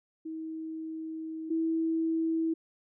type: tone pair in turn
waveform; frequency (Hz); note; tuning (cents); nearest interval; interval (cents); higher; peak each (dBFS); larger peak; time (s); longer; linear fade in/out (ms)
sine; 319.5 / 325.1; D#4 / E4; +46 / -24; unison; 30; second; -35 / -26; second; 0.25-1.5 / 1.5-2.54; first; 10
effects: none